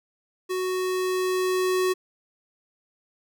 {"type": "tone with level ramp", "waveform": "square", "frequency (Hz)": 370, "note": "F#4", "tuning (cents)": 0, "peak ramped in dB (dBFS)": [-26, -21], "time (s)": [0.49, 1.94], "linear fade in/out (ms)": 20, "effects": []}